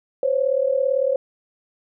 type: tone pair together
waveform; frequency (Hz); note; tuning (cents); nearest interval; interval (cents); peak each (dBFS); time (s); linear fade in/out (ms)
sine; 516.5 / 554.4; C5 / C#5; -22 / 0; minor second; 122; -20; 0.23-1.16; 2
effects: none